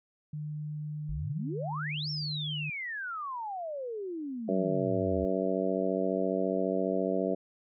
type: tone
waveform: sine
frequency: 150.7 Hz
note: D3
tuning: 45 cents sharp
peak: -34 dBFS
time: 0.33-2.7 s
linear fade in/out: 5 ms
type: exponential two-way sweep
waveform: sine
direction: up then down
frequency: 45.58 to 5520 to 74.3 Hz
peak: -34 dBFS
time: 1.09-5.25 s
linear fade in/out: 0 ms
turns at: 2.1 s
type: harmonic tone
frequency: 94.6 Hz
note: F#2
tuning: 39 cents sharp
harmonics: 2 / 3 / 4 / 5 / 6 / 7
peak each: -34 / -34 / -34 / -34 / -34 / -34 dBFS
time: 4.48-7.35 s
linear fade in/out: 10 ms
effects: none